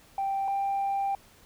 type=tone pair in turn; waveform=sine; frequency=784 / 790.4 Hz; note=G5 / G5; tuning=0 / +14 cents; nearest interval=unison; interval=14 cents; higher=second; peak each=-25 / -24 dBFS; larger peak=second; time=0.18-0.48 / 0.48-1.15 s; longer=second; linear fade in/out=2 ms; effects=tanh soft clip ceiling -23 dBFS + pink hiss -57 dBFS RMS until 1.45 s